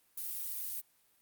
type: noise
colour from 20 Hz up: violet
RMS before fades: -39 dBFS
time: 0.17-0.81 s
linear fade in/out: 10 ms
effects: white hiss -70 dBFS RMS until 1.21 s + Opus 32 kbps